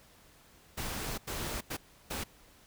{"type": "noise bursts at uneven times", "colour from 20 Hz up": "pink", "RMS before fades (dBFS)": -37, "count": 4, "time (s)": [[0.77, 1.18], [1.27, 1.61], [1.7, 1.77], [2.1, 2.24]], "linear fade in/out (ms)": 10, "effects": ["pink hiss -60 dBFS RMS until 2.66 s"]}